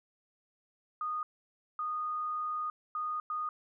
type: tone bursts at uneven times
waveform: sine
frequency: 1233 Hz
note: D#6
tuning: 16 cents flat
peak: -32 dBFS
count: 4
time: 1.01-1.23 / 1.79-2.7 / 2.95-3.2 / 3.3-3.49 s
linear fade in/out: 2 ms
effects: none